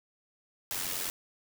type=noise with amplitude modulation; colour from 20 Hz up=white; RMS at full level=-32 dBFS; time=0.71-1.1 s; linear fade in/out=0 ms; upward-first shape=sine; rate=90.3 Hz; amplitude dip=55%; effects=none